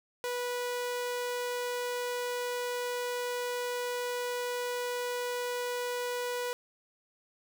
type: tone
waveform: sawtooth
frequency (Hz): 490.1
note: B4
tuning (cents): -13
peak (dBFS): -28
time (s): 0.24-6.53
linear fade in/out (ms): 0
effects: none